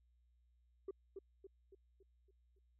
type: tone with echo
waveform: sine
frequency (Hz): 388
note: G4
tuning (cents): -18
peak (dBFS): -39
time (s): 0.88-0.91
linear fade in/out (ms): 5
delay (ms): 280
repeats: 6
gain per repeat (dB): -6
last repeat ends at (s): 2.59
effects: tanh soft clip ceiling -40 dBFS + added 60 Hz sine -70 dBFS peak until 2.79 s